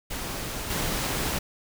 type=noise with level steps; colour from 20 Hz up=pink; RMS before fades=-33 / -28 dBFS; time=0.1-1.39 s; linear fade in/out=10 ms; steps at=0.7 s; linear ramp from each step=5 ms; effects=none

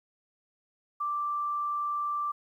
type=tone; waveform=sine; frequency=1174.7 Hz; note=D6; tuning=in tune; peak=-28 dBFS; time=1-2.32 s; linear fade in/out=10 ms; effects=11-bit

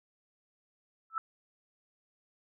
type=tone with exponential growth; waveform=sine; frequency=1318.5 Hz; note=E6; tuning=in tune; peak=-25 dBFS; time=1.1-1.18 s; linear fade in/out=1 ms; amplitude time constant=17 ms; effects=none

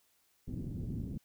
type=low-pass noise; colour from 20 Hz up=white; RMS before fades=-39 dBFS; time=0.47-1.18 s; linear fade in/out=10 ms; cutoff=240 Hz; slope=24 dB/octave; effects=white hiss -72 dBFS RMS until 1.24 s

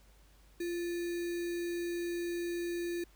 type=tone with sample-and-hold; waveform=sine; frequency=345 Hz; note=F4; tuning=21 cents flat; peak=-33 dBFS; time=0.6-3.04 s; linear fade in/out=5 ms; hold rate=2100 Hz; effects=added 50 Hz sine -60 dBFS peak until 3.15 s + pink hiss -66 dBFS RMS until 3.15 s

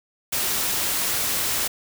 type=noise; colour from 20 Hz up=white; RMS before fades=-24 dBFS; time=0.32-1.68 s; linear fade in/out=10 ms; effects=none

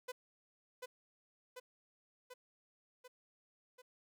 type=tone with echo; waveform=sawtooth; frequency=502 Hz; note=B4; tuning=28 cents sharp; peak=-37 dBFS; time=0.08-0.12 s; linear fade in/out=10 ms; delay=740 ms; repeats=5; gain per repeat=-3 dB; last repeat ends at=3.82 s; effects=none

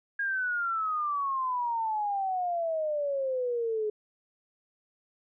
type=exponential sweep; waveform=sine; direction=down; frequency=1638 to 420 Hz; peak=-27 dBFS; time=0.19-3.9 s; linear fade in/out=5 ms; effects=none

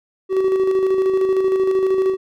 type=tone with tremolo; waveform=triangle; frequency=380 Hz; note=F#4; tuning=46 cents sharp; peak=-11 dBFS; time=0.29-2.17 s; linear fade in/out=50 ms; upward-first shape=square; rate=13 Hz; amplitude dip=35%; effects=none

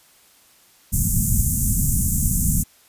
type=band-stop noise; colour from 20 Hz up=pink; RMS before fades=-19 dBFS; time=0.92-2.64 s; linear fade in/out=20 ms; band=230 to 6900 Hz; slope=48 dB/octave; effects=white hiss -54 dBFS RMS until 2.88 s + resampled to 32000 Hz

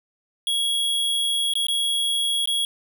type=tone with dropouts; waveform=square; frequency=3322 Hz; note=G#7; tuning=in tune; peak=-21 dBFS; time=0.47-2.65 s; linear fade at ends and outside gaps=1 ms; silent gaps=1.537-1.554 / 1.668-1.684 / 2.457-2.474 s; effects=none

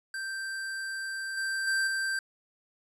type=tone with level steps; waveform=square; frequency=1568 Hz; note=G6; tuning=in tune; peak=-34 / -30 / -26 / -29 dBFS; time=0.14-2.19 s; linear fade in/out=2 ms; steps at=1.37 / 1.67 / 1.87 s; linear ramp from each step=5 ms; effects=resampled to 24000 Hz

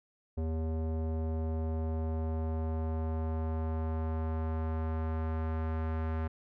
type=tone with low-pass filter sweep; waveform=square; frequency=80 Hz; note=D#2; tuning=49 cents sharp; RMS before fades=-33 dBFS; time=0.37-6.28 s; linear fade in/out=10 ms; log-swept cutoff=520 to 1500 Hz; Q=1.2; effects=none

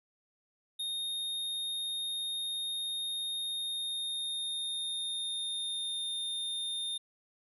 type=tone with pitch glide; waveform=square; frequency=3697 to 3640 Hz; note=A#7 to A#7; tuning=-15 to -42 cents; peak=-34 dBFS; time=0.79-6.98 s; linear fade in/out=10 ms; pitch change=-27 cents; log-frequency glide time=3.4-6.11 s; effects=none

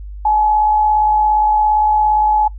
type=tone with amplitude modulation; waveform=sine; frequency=851 Hz; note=G#5; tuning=42 cents sharp; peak=-9 dBFS; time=0.25-2.48 s; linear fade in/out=5 ms; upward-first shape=sine; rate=57.4 Hz; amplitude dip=35%; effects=noise-tail reverb RT60 0.1 s tail -18 dB re dry + added 50 Hz sine -27 dBFS peak until 2.58 s

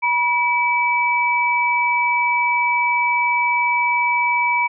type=tone pair together; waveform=sine; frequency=965.7 / 2300 Hz; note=B5 / D7; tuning=-39 / -37 cents; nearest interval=octave + minor third; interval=1502 cents; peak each=-18 dBFS; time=0.02-4.68 s; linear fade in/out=20 ms; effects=none

